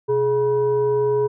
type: tone with frequency modulation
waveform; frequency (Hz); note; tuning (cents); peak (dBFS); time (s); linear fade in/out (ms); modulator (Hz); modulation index
sine; 420.5; G#4; +22; -16; 0.08-1.28; 20; 547; 0.46
effects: none